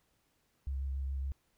sine tone with vibrato, 67.7 Hz, C#2, 40 cents flat, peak -33 dBFS, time 0.67-1.32 s, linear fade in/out 0 ms, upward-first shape sine, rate 7.1 Hz, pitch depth 21 cents each way, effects pink hiss -75 dBFS RMS until 1.57 s

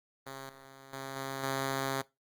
5% pulse tone with level steps, 135.1 Hz, C#3, 44 cents flat, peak -30 / -40 / -28 / -25 / -20 dBFS, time 0.26-2.02 s, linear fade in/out 10 ms, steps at 0.49 / 0.93 / 1.16 / 1.43 s, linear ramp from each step 5 ms, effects noise-tail reverb RT60 0.2 s tail -19 dB re dry + Opus 24 kbps

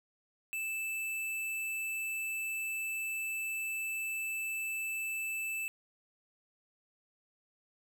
square tone, 2637 Hz, E7, in tune, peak -35 dBFS, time 0.53-5.68 s, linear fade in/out 0 ms, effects none

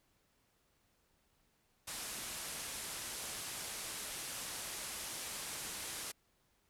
white low-pass noise, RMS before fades -44 dBFS, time 1.87-6.12 s, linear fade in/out 10 ms, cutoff 12000 Hz, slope 48 dB/octave, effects pink hiss -75 dBFS RMS until 6.69 s

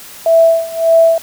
sine tone with tremolo, 659.3 Hz, E5, in tune, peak -4 dBFS, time 0.26-1.18 s, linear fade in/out 2 ms, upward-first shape sine, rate 1.7 Hz, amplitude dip 90%, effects white hiss -34 dBFS RMS until 1.22 s

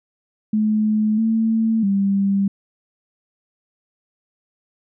sine tone with pitch steps, 214.5 / 223.6 / 197.5 Hz, A3 / A3 / G3, -44 / +28 / +13 cents, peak -15 dBFS, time 0.53-2.48 s, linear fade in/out 5 ms, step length 650 ms, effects none

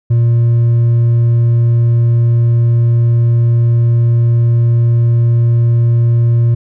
sine tone with hard clipping, 117.7 Hz, A#2, 17 cents sharp, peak -8 dBFS, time 0.1-6.55 s, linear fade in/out 10 ms, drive 2 dB, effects none

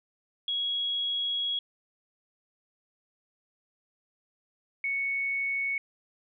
sine tone pair in turn, 3322 / 2217 Hz, G#7 / C#7, 0 / 0 cents, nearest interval perfect fifth, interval 700 cents, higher first, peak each -27 dBFS, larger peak neither, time 0.48-1.59 / 4.84-5.78 s, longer first, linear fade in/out 2 ms, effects none

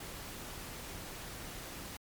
pink noise, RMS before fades -45 dBFS, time 0-1.97 s, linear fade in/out 5 ms, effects MP3 96 kbps

